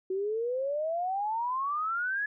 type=exponential sweep; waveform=sine; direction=up; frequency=370 to 1713 Hz; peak=-28 dBFS; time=0.1-2.26 s; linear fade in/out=5 ms; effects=none